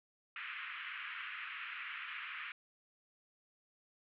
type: band-pass noise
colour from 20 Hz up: white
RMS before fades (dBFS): -45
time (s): 0.36-2.52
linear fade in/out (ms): 2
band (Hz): 1200 to 2800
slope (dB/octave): 48
effects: none